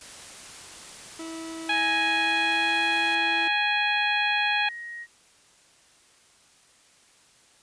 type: noise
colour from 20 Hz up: white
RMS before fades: -43 dBFS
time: 0.01-3.15 s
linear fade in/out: 2 ms
type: tone with pitch glide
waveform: 40% pulse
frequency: 325.7 to 332.7 Hz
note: E4 to E4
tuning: -21 to +16 cents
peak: -34 dBFS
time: 1.19-3.48 s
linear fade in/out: 5 ms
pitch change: +37 cents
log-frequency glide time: 2.05-2.82 s
type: harmonic tone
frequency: 830.6 Hz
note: G#5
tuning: in tune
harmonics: 1 / 2 / 3 / 4 / 5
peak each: -28 / -27 / -26 / -30 / -37 dBFS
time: 1.69-4.69 s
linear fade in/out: 5 ms
type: tone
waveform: sine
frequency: 1884 Hz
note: A#6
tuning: 18 cents sharp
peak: -35 dBFS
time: 1.72-5.07 s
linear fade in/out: 50 ms
effects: white hiss -58 dBFS RMS until 7.62 s + resampled to 22050 Hz